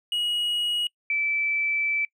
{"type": "tone pair in turn", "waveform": ["triangle", "sine"], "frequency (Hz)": [2900, 2319], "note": ["F#7", "D7"], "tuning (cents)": [-35, -22], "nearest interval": "major third", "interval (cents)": 387, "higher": "first", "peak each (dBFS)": -22, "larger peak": "neither", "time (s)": [[0.12, 0.87], [1.1, 2.05]], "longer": "second", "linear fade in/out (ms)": 2, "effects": ["noise-tail reverb RT60 0.1 s tail -25 dB re dry"]}